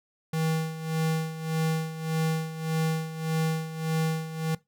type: tone with tremolo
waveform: square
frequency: 160 Hz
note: D#3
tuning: 49 cents sharp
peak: -24 dBFS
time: 0.33-4.55 s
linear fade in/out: 5 ms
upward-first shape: sine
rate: 1.7 Hz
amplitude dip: 75%
effects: noise-tail reverb RT60 0.2 s tail -20 dB re dry